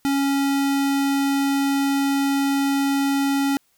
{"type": "tone", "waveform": "square", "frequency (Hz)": 277.2, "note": "C#4", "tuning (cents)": 0, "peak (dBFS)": -19, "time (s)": [0.05, 3.57], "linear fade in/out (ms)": 0, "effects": ["white hiss -64 dBFS RMS until 3.77 s"]}